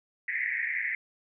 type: band-pass noise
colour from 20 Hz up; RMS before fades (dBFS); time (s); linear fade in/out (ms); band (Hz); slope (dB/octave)
pink; -31; 0.28-0.95; 2; 1800 to 2200; 96
effects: none